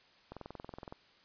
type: click train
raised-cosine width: 1 ms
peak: -30 dBFS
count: 14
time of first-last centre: 0.32-0.925 s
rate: 21.5 Hz
effects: white hiss -64 dBFS RMS until 1.24 s + resampled to 11025 Hz